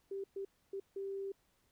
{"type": "tone bursts at uneven times", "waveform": "sine", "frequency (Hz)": 392, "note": "G4", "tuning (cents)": 0, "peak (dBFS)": -38, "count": 4, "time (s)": [[0.11, 0.24], [0.36, 0.45], [0.73, 0.8], [0.96, 1.32]], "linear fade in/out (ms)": 5, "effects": ["pink hiss -75 dBFS RMS until 1.71 s"]}